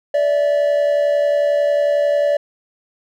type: tone pair together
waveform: triangle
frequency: 580.9 / 652 Hz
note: D5 / E5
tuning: -19 / -19 cents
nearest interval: major second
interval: 200 cents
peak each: -12 / -20 dBFS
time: 0.14-2.37 s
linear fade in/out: 5 ms
effects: none